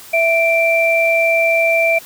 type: tone pair together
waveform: sine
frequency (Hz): 661 / 2351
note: E5 / D7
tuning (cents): +5 / +1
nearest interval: octave + minor seventh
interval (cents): 2196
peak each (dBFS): -14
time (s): 0.13-1.99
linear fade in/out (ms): 10
effects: white hiss -38 dBFS RMS until 2.05 s